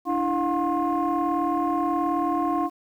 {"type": "tone cluster", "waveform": "sine", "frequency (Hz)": [292.5, 331.2, 715, 1068], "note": ["D4", "E4", "F5", "C6"], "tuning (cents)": [-7, 8, 41, 35], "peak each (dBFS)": -26, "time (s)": [0.05, 2.7], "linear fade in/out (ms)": 50, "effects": ["tanh soft clip ceiling -15 dBFS", "9-bit"]}